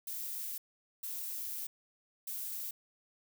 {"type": "noise bursts at uneven times", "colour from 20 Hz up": "violet", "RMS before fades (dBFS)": -40, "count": 3, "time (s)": [[0.07, 0.58], [1.03, 1.67], [2.27, 2.71]], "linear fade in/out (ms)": 5, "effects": []}